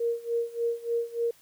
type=tone with tremolo; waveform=sine; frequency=467.7 Hz; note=A#4; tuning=6 cents sharp; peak=-23 dBFS; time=0-1.31 s; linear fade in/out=5 ms; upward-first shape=sine; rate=3.4 Hz; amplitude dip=90%; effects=white hiss -59 dBFS RMS until 1.41 s